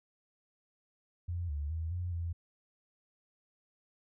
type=tone with pitch steps; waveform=sine; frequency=86.9 / 72.8 / 81.2 / 88.8 / 84.8 Hz; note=F2 / D2 / E2 / F2 / E2; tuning=-8 / -15 / -26 / +29 / +50 cents; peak=-33 dBFS; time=1.28-2.33 s; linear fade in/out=10 ms; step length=210 ms; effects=none